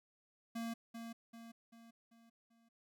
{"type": "tone with echo", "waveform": "square", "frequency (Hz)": 230, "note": "A#3", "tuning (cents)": -23, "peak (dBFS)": -40, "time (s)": [0.55, 0.74], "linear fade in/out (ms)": 10, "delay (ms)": 390, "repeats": 5, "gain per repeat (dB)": -6, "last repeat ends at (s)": 2.69, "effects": []}